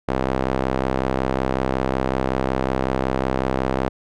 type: tone with band-pass filter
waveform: sawtooth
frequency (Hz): 65.41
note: C2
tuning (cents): 0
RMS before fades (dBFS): -22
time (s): 0.08-3.89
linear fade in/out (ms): 5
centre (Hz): 610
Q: 0.71
effects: none